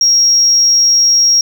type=tone; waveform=sine; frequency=5600 Hz; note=F8; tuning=4 cents sharp; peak=-5 dBFS; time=0.01-1.41 s; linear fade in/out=2 ms; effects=tanh soft clip ceiling -3 dBFS